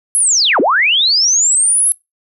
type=linear two-way sweep; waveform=sine; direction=down then up; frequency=11070 to 233.1 to 11070 Hz; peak=-9 dBFS; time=0.15-1.92 s; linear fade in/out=0 ms; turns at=0.6 s; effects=noise-tail reverb RT60 0.2 s tail -23 dB re dry